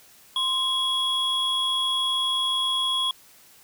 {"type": "tone pair together", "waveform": "triangle", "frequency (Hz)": [1046.5, 3333], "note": ["C6", "G#7"], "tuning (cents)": [0, 5], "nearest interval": "octave + minor sixth", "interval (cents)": 2005, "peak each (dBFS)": [-28, -21], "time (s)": [0.36, 3.11], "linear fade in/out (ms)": 2, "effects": ["white hiss -53 dBFS RMS until 3.63 s"]}